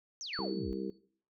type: exponential sweep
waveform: sine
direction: down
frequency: 6560 to 46.25 Hz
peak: -39 dBFS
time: 0.21-0.73 s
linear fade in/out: 0 ms
type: tone with exponential decay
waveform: sine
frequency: 4457 Hz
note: C#8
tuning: 9 cents sharp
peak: -35 dBFS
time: 0.33-0.98 s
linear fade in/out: 2 ms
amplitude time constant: 140 ms
type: harmonic tone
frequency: 65.41 Hz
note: C2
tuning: in tune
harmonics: 3 / 4 / 5 / 6 / 7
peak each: -40 / -48 / -39 / -41 / -42 dBFS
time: 0.39-0.9 s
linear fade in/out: 0 ms
effects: noise-tail reverb RT60 0.5 s tail -18 dB re dry